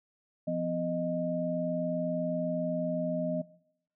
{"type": "tone cluster", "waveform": "sine", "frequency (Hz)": [173, 253.2, 619], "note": ["F3", "B3", "D#5"], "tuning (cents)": [-16, 43, -9], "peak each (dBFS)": [-34, -35, -31], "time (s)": [0.47, 3.42], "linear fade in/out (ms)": 10, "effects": ["noise-tail reverb RT60 0.7 s tail -20 dB re dry"]}